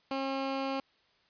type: tone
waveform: 15% pulse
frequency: 270 Hz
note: C#4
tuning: 45 cents flat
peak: -25 dBFS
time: 0.11-0.8 s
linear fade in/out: 2 ms
effects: white hiss -68 dBFS RMS until 1.29 s + resampled to 11025 Hz